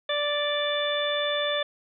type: harmonic tone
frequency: 586 Hz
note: D5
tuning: 4 cents flat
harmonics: 1 / 2 / 3 / 4 / 5 / 6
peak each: -27 / -34 / -32 / -38 / -40 / -29 dBFS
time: 0.09-1.63 s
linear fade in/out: 5 ms
effects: none